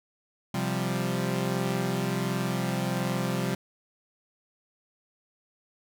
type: chord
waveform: sawtooth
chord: C suspended fourth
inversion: none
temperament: equal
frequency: 130.81 / 174.61 / 196 Hz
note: C3 / F3 / G3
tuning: 0 / 0 / 0 cents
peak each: -27 dBFS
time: 0.54-3.55 s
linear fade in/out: 5 ms
effects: none